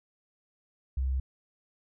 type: tone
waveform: sine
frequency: 65.6 Hz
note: C2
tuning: 5 cents sharp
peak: -26 dBFS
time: 0.97-1.2 s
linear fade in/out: 5 ms
effects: none